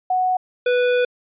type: tone pair in turn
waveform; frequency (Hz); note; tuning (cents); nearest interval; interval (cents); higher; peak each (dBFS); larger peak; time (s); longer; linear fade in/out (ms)
sine / square; 739 / 493.2; F#5 / B4; -2 / -2; perfect fifth; 700; first; -16; neither; 0.1-0.37 / 0.66-1.05; second; 5
effects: resampled to 8000 Hz